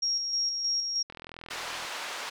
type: tone with tremolo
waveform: sine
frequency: 5588 Hz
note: F8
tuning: in tune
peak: -25 dBFS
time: 0.02-1.03 s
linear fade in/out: 10 ms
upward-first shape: square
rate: 3.2 Hz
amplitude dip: 40%
type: click train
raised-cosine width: 0.3 ms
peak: -26 dBFS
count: 32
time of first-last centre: 1.1-1.849 s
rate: 41.4 Hz
type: band-pass noise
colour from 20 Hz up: pink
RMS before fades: -37 dBFS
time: 1.5-2.3 s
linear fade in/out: 10 ms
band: 810 to 5600 Hz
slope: 12 dB/octave
effects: none